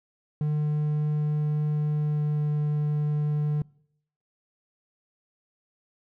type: tone with pitch glide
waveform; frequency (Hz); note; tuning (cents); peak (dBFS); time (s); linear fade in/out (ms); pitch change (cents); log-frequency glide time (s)
triangle; 150.3 to 149.09; D3 to D3; +40 to +26; -21; 0.41-3.62; 2; -14; 1.84-2.54
effects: noise-tail reverb RT60 0.7 s tail -24 dB re dry